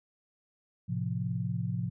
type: chord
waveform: sine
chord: F major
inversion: first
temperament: equal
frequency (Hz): 110 / 130.81 / 174.61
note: A2 / C3 / F3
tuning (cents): 0 / 0 / 0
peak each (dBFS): -34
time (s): 0.88-1.9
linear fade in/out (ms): 20
effects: none